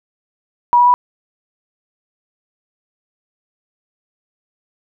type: tone with pitch steps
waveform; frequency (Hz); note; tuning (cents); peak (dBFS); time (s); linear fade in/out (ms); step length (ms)
sine; 965 / 974 / 983; B5 / B5 / B5; -40 / -24 / -8; -7; 0.73-0.94; 0; 70
effects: none